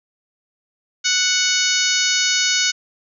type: harmonic tone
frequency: 740 Hz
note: F#5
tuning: in tune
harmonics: 2 / 3 / 4 / 5 / 6 / 7 / 8 / 9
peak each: -24 / -24 / -24 / -24 / -24 / -24 / -24 / -24 dBFS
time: 1.04-2.72 s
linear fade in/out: 20 ms
type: clicks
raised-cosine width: 0.3 ms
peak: -26 dBFS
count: 2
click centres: 1.454 / 1.488 s
effects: none